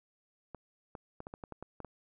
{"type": "clicks", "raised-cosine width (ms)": 1, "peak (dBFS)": -29, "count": 10, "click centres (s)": [0.547, 0.952, 1.204, 1.269, 1.339, 1.438, 1.523, 1.626, 1.803, 1.847], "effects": []}